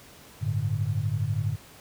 sine chord, G suspended second, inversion none, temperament just, 98 / 110.25 / 147 Hz, G2 / A2 / D3, 0 / +4 / +2 cents, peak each -29 / -27 / -30 dBFS, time 0.41-1.56 s, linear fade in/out 20 ms, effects pink hiss -50 dBFS RMS until 1.8 s + high-pass 60 Hz 12 dB/octave

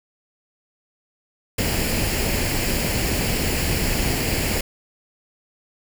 pink noise with comb filter, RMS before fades -22 dBFS, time 1.58-4.61 s, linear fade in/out 5 ms, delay 0.41 ms, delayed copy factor +0.55, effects none

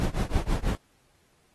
brown noise with tremolo, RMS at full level -22 dBFS, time 0-0.75 s, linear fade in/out 0 ms, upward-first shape triangle, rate 6.1 Hz, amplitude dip 100%, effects pink hiss -66 dBFS RMS until 1.54 s + AAC 32 kbps

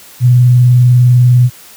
sine tone with vibrato, 123.47 Hz, B2, in tune, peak -3 dBFS, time 0.2-1.5 s, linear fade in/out 50 ms, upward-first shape triangle, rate 20 Hz, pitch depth 65 cents each way, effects white hiss -37 dBFS RMS until 1.76 s + high-pass 60 Hz 12 dB/octave

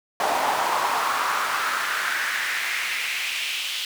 brown noise with high-pass filter sweep, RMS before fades -25 dBFS, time 0.2-3.85 s, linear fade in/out 2 ms, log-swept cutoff 750 to 3100 Hz, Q 2.9, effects none

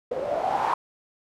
blue noise with low-pass filter sweep, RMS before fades -26 dBFS, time 0.11-0.74 s, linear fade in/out 5 ms, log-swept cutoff 480 to 1000 Hz, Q 9.5, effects none

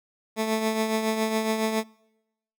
15% pulse tone with tremolo, 220 Hz, A3, in tune, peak -15 dBFS, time 0.36-1.84 s, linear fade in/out 50 ms, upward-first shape triangle, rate 7.2 Hz, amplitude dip 55%, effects noise-tail reverb RT60 0.9 s tail -26 dB re dry

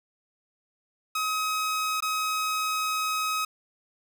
sawtooth tone with dropouts, 1269 Hz, D#6, 34 cents sharp, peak -22 dBFS, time 1.15-3.45 s, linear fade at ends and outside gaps 5 ms, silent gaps 2.005-2.023 s, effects none

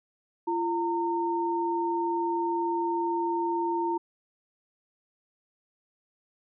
sine tone pair together, 342.1 / 915.5 Hz, F4 / A#5, -36 / -32 cents, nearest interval octave + perfect fourth, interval 1704 cents, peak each -28 dBFS, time 0.47-3.98 s, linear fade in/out 10 ms, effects none

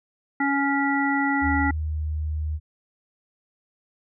harmonic tone, 279.2 Hz, C#4, 13 cents sharp, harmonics 1 / 3 / 5 / 7, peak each -23 / -26 / -29 / -26 dBFS, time 0.4-1.71 s, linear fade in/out 5 ms
sine tone with pitch glide, 77.78 to 76.93 Hz, D#2 to D#2, 0 to -19 cents, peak -24 dBFS, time 1.41-2.6 s, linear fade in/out 50 ms, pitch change -19 cents, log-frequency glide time 1.78-1.97 s
effects none

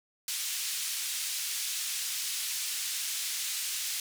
white band-pass noise, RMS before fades -34 dBFS, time 0.28-4 s, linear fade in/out 2 ms, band 2600 to 9700 Hz, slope 12 dB/octave, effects none

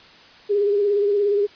sine tone with vibrato, 407.5 Hz, G#4, 33 cents flat, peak -16 dBFS, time 0.49-1.47 s, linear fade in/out 20 ms, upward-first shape sine, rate 17 Hz, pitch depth 41 cents each way, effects white hiss -47 dBFS RMS until 1.55 s + resampled to 11025 Hz

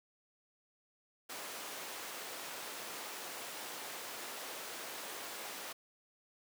pink high-pass noise, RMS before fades -45 dBFS, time 1.29-5.73 s, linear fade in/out 10 ms, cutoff 460 Hz, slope 12 dB/octave, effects none

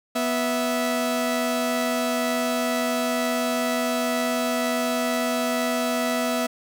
sawtooth tone pair together, 245.7 / 655.9 Hz, B3 / E5, -9 / -9 cents, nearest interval octave + perfect fourth, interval 1700 cents, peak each -21 dBFS, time 0.15-6.47 s, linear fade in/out 10 ms, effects none

